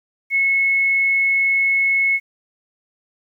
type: tone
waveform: sine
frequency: 2189 Hz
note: C#7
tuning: 22 cents flat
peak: -14 dBFS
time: 0.3-2.2 s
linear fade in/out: 50 ms
effects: 9-bit